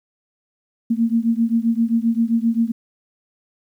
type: beating tone pair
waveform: sine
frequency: 226.7 / 234.3 Hz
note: A#3 / A#3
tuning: -48 / +9 cents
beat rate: 7.6 Hz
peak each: -18 / -19 dBFS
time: 0.9-2.72 s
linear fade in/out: 10 ms
effects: 9-bit